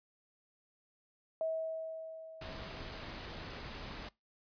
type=tone with exponential decay; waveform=sine; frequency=644 Hz; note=E5; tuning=41 cents flat; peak=-31 dBFS; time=1.41-3.67 s; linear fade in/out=1 ms; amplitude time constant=490 ms
type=noise; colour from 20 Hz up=pink; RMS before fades=-45 dBFS; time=2.41-4.09 s; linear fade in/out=5 ms
effects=noise-tail reverb RT60 0.2 s tail -22 dB re dry + resampled to 11025 Hz